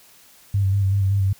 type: tone with vibrato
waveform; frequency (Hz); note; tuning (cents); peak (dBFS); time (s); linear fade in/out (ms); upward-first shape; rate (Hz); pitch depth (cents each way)
sine; 98; G2; 0; -16; 0.54-1.33; 5; square; 5.3; 30
effects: white hiss -51 dBFS RMS until 1.39 s